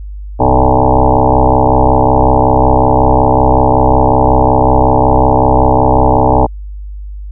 sine tone with frequency modulation, 440 Hz, A4, in tune, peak -5 dBFS, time 0.39-6.47 s, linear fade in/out 20 ms, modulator 65.4 Hz, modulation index 7.3, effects added 50 Hz sine -22 dBFS peak until 7.31 s

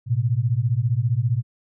sine beating tone pair, 111.4 / 126.4 Hz, A2 / B2, +22 / +41 cents, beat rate 15 Hz, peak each -21 dBFS, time 0.06-1.43 s, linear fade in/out 50 ms, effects none

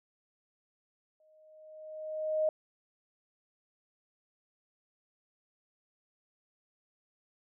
sine tone with exponential growth, 622.3 Hz, D#5, in tune, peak -24 dBFS, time 1.2-2.49 s, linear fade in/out 2 ms, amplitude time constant 280 ms, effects none

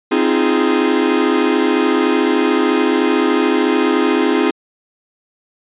45% pulse chord, F minor seventh, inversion second, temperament equal with one note detuned, 261.6 / 311.1 / 344.8 / 415.3 Hz, C4 / Eb4 / F4 / Ab4, 0 / 0 / -22 / 0 cents, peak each -18 dBFS, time 0.11-4.51 s, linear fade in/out 10 ms, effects resampled to 8000 Hz

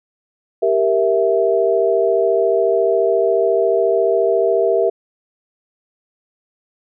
sine chord, E diminished, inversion first, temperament equal, 392 / 466.2 / 659.3 Hz, G4 / Bb4 / E5, 0 / 0 / 0 cents, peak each -17 dBFS, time 0.62-4.9 s, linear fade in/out 10 ms, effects none

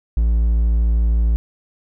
triangle tone, 56.6 Hz, A1, 50 cents sharp, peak -11 dBFS, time 0.17-1.36 s, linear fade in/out 0 ms, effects none

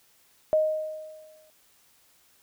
sine tone with exponential decay, 622.3 Hz, D#5, in tune, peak -17 dBFS, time 0.53-1.5 s, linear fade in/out 0 ms, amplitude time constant 210 ms, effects white hiss -62 dBFS RMS until 2.42 s

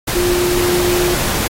sine tone in noise, 354.5 Hz, F4, 26 cents sharp, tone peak -14 dBFS, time 0.15-1.15 s, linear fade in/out 10 ms, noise pink, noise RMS -19 dBFS, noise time 0.07-1.48 s, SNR +2 dB, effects AAC 48 kbps

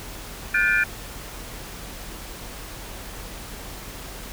sine tone cluster, 1437 / 1544 / 1745 / 2399 Hz, F6 / G6 / A6 / D7, +49 / -27 / -15 / +36 cents, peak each -23 dBFS, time 0.54-0.84 s, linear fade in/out 5 ms, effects added 44 Hz sine -40 dBFS peak until 4.32 s + pink hiss -38 dBFS RMS until 4.32 s

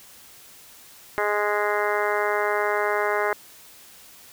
harmonic tone, 207.7 Hz, G#3, in tune, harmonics 2 / 3 / 4 / 5 / 6 / 7 / 8 / 9 / 10, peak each -26 / -28 / -29 / -30 / -31 / -31 / -32 / -33 / -33 dBFS, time 1.18-3.33 s, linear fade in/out 0 ms, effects white hiss -48 dBFS RMS until 4.32 s

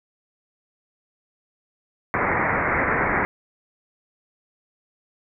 white low-pass noise, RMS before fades -22 dBFS, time 2.14-3.25 s, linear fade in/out 0 ms, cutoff 2200 Hz, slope 96 dB/octave, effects none

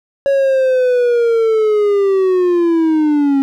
triangle linear sweep, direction down, 557 to 270.7 Hz, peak -8 dBFS, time 0.26-3.42 s, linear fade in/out 0 ms, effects none

